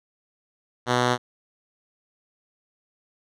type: tone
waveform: 5% pulse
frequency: 123.47 Hz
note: B2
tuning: in tune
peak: -8 dBFS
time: 0.86-1.18 s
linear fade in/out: 50 ms
effects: low-pass 6000 Hz 12 dB/octave